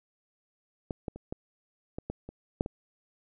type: clicks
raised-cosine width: 2 ms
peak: -19 / -20 / -29 / -21 / -22 / -20 / -28 / -12 / -22 dBFS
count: 9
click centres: 0.908 / 1.082 / 1.16 / 1.325 / 1.985 / 2.1 / 2.29 / 2.609 / 2.661 s
effects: none